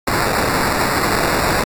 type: noise with sample-and-hold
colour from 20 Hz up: violet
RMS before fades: -17 dBFS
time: 0.07-1.64 s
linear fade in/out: 5 ms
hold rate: 3150 Hz
effects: AAC 64 kbps